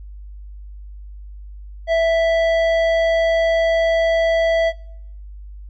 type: tone with tanh clipping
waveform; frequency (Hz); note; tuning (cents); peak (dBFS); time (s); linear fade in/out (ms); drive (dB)
triangle; 659.3; E5; 0; -15; 1.87-4.73; 50; 15
effects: noise-tail reverb RT60 0.7 s tail -24 dB re dry + added 50 Hz sine -33 dBFS peak until 5.69 s